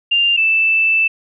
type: tone pair in turn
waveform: sine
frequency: 2794 / 2644 Hz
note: F7 / E7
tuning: 0 / +5 cents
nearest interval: minor second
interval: 95 cents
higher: first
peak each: -11 dBFS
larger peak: neither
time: 0.11-0.37 / 0.37-1.08 s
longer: second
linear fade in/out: 10 ms
effects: none